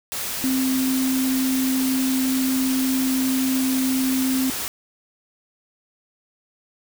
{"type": "tone in noise", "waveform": "sine", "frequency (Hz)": 261.6, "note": "C4", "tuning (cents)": 0, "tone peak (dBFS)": -19, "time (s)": [0.44, 4.5], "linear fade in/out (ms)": 0, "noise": "white", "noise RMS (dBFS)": -28, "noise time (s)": [0.12, 4.68], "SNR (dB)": 6, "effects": []}